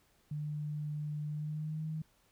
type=tone with pitch glide; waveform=sine; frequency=149.7 to 156.87 Hz; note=D3 to D#3; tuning=+33 to +14 cents; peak=-35 dBFS; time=0.31-2.02 s; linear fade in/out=5 ms; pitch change=+81 cents; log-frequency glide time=1.3-1.85 s; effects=pink hiss -70 dBFS RMS until 2.31 s